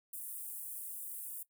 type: high-pass noise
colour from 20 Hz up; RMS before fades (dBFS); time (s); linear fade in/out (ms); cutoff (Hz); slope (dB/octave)
pink; -44; 0.13-1.43; 5; 8900; 48
effects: noise-tail reverb RT60 0.1 s tail -17 dB re dry